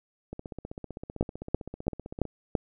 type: two click trains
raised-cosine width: 2 ms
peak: -24 / -10 dBFS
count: 31 / 5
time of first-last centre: 0.33-2.253 / 1.21-2.552 s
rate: 15.6 / 2.98 Hz
effects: none